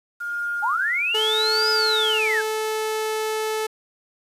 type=tone with tremolo; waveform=sine; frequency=1415 Hz; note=F6; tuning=22 cents sharp; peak=-23 dBFS; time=0.2-2.19 s; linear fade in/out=10 ms; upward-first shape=sine; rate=0.8 Hz; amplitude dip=80%
type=linear two-way sweep; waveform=sine; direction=up then down; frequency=784 to 5050 to 1543 Hz; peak=-20 dBFS; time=0.62-2.42 s; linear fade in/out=20 ms; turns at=1.7 s
type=tone; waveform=sawtooth; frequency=435.4 Hz; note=A4; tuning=18 cents flat; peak=-19 dBFS; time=1.14-3.67 s; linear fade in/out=10 ms
effects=resampled to 32000 Hz + 8-bit